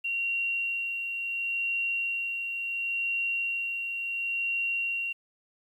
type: tone with tremolo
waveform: sine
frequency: 2753 Hz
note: F7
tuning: 25 cents flat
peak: -26 dBFS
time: 0.04-5.13 s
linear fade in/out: 10 ms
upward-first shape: sine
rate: 0.71 Hz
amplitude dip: 40%
effects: 10-bit